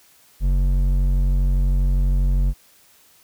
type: tone with hard clipping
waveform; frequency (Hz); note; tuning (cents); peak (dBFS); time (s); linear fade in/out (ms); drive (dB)
sine; 46.25; F#1; 0; -17; 0.4-2.54; 50; 8
effects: white hiss -54 dBFS RMS until 3.23 s